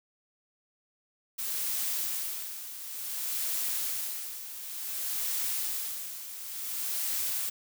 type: noise with tremolo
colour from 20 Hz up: blue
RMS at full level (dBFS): -31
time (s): 1.38-7.5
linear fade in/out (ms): 10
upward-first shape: sine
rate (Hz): 0.56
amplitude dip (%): 70
effects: none